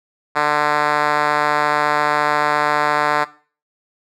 5% pulse tone with band-pass filter, 148.8 Hz, D3, 23 cents sharp, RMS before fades -17 dBFS, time 0.35-3.25 s, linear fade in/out 20 ms, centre 1100 Hz, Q 0.82, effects noise-tail reverb RT60 0.4 s tail -18 dB re dry

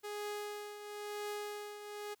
sawtooth tone with tremolo, 415.3 Hz, G#4, in tune, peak -34 dBFS, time 0.03-2.15 s, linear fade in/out 20 ms, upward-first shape triangle, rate 0.99 Hz, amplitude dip 65%, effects white hiss -75 dBFS RMS until 2.2 s

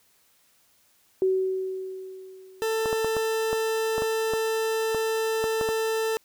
sine tone with exponential decay, 377.4 Hz, F#4, 34 cents sharp, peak -18 dBFS, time 1.22-3.11 s, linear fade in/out 1 ms, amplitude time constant 410 ms
40% pulse tone, 444.3 Hz, A4, 17 cents sharp, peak -23 dBFS, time 2.62-6.17 s, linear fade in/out 0 ms
clicks, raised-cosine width 1 ms, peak -16 dBFS, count 12, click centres 2.858 / 2.929 / 3.046 / 3.167 / 3.53 / 3.981 / 4.021 / 4.336 / 4.947 / 5.441 / 5.612 / 5.689 s
effects white hiss -63 dBFS RMS until 6.24 s

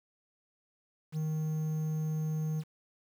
triangle tone with quantisation, 155.9 Hz, D#3, 4 cents sharp, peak -28 dBFS, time 1.12-2.64 s, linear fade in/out 50 ms, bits 9, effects none

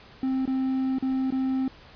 triangle tone with dropouts, 262.9 Hz, C4, 8 cents sharp, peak -21 dBFS, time 0.23-1.68 s, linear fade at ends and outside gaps 2 ms, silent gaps 0.455-0.476 / 0.985-1.025 / 1.305-1.323 s, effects pink hiss -50 dBFS RMS until 1.95 s + resampled to 11025 Hz

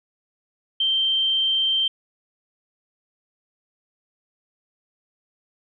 sine tone, 3136 Hz, G7, in tune, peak -18 dBFS, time 0.8-1.88 s, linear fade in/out 5 ms, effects none

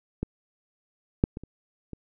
clicks, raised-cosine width 3 ms, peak -15 / -6 / -22 / -28 / -24 dBFS, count 5, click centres 0.23 / 1.239 / 1.371 / 1.436 / 1.933 s, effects none

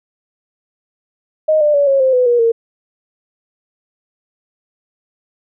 sine tone with pitch steps, 622.3 / 595.9 / 570.7 / 546.5 / 523.3 / 501.1 / 479.9 / 459.5 Hz, D#5 / D5 / D5 / C#5 / C5 / B4 / B4 / A#4, 0 / +25 / -50 / -25 / 0 / +25 / -50 / -25 cents, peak -9 dBFS, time 1.48-2.52 s, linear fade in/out 10 ms, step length 130 ms, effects none

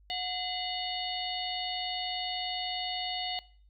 harmonic tone with a mistuned harmonic, 730 Hz, F#5, 24 cents flat, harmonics 1 / 3 / 4 / 5 / 6, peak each -37 / -41 / -37 / -39 / -40 dBFS, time 0.1-3.39 s, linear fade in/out 0 ms, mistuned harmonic 3, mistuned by -120 cents, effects noise-tail reverb RT60 0.5 s tail -21 dB re dry + added 50 Hz sine -57 dBFS peak until 3.69 s

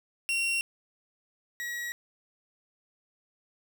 40% pulse tone pair in turn, 2742 / 1912.6 Hz, F7 / A#6, -32 / +44 cents, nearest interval tritone, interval 624 cents, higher first, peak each -25 / -32 dBFS, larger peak first, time 0.29-0.61 / 1.6-1.92 s, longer neither, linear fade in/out 0 ms, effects 9-bit

